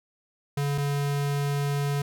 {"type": "tone pair in turn", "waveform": "square", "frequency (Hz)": [142.5, 142.5], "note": ["C#3", "C#3"], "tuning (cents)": [48, 48], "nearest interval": "unison", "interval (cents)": 0, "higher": "neither", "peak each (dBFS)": -25, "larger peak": "neither", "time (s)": [[0.57, 0.78], [0.78, 2.02]], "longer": "second", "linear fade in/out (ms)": 5, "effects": []}